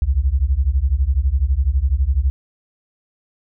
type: beating tone pair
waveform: sine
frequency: 61.3 / 73.3 Hz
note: B1 / D2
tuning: -12 / -3 cents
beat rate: 12 Hz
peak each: -17 dBFS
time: 0.02-2.3 s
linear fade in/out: 0 ms
effects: none